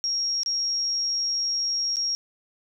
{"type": "tone with dropouts", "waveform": "sine", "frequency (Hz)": 5588, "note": "F8", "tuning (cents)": 0, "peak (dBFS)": -23, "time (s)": [0.04, 2.15], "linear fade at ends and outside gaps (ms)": 0, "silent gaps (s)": [[0.433, 0.461], [1.959, 1.968]], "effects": []}